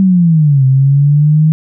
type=linear two-way sweep; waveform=sine; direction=down then up; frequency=194.3 to 130.81 to 158 Hz; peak=-5 dBFS; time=0-1.52 s; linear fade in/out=0 ms; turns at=0.65 s; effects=none